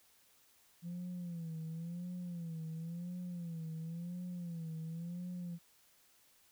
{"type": "tone with vibrato", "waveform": "sine", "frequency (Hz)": 169.6, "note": "E3", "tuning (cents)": 50, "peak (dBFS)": -38, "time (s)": [0.82, 5.59], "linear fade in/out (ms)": 50, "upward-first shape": "sine", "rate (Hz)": 0.95, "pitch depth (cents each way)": 99, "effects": ["tanh soft clip ceiling -38 dBFS", "white hiss -68 dBFS RMS until 6.51 s"]}